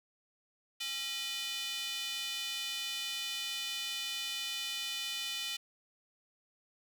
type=tone with high-pass filter; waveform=square; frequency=272.3 Hz; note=C#4; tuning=31 cents flat; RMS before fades=-38 dBFS; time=0.8-5.57 s; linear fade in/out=10 ms; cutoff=3100 Hz; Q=2.7; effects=none